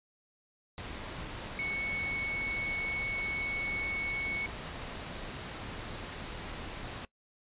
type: tone in noise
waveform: sine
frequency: 2215 Hz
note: C#7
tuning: 2 cents flat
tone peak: -32 dBFS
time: 1.59-4.46 s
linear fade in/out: 0 ms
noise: pink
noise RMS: -41 dBFS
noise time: 0.78-7.05 s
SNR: +6 dB
effects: noise-tail reverb RT60 0.1 s tail -21 dB re dry + resampled to 8000 Hz